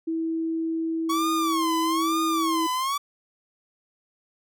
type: tone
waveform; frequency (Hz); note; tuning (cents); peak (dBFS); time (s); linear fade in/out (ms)
sine; 325.7; E4; -21; -24; 0.07-2.67; 10
type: tone with vibrato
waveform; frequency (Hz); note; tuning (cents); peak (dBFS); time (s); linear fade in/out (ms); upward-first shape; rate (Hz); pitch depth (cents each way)
45% pulse; 1108.7; C#6; 0; -24; 1.09-2.98; 10; sine; 1.1; 170
effects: none